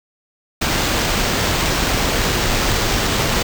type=noise with sample-and-hold; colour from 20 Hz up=pink; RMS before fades=-18 dBFS; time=0.61-3.43 s; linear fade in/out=10 ms; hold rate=11025 Hz; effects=none